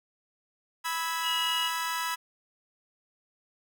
sawtooth chord, E major, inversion second, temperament equal with one note detuned, 987.8 / 1304.1 / 1661.2 Hz, B5 / E6 / G#6, 0 / -19 / 0 cents, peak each -28 / -31 / -33 dBFS, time 0.84-2.16 s, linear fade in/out 20 ms
sine tone, 2900 Hz, F#7, 35 cents flat, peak -28 dBFS, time 1.22-1.71 s, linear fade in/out 50 ms
effects none

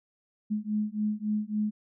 sine beating tone pair, 210 / 213.6 Hz, G#3 / G#3, +19 / +49 cents, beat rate 3.6 Hz, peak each -30 dBFS, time 0.5-1.71 s, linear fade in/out 20 ms, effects none

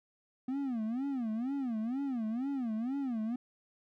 triangle tone with vibrato, 246.9 Hz, B3, in tune, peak -30 dBFS, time 0.48-3.36 s, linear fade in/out 5 ms, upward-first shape sine, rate 2.1 Hz, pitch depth 230 cents each way, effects none

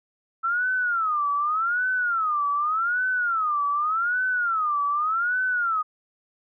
sine tone with vibrato, 1318.5 Hz, E6, in tune, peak -21 dBFS, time 0.43-5.83 s, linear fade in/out 20 ms, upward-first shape sine, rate 0.85 Hz, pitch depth 240 cents each way, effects none

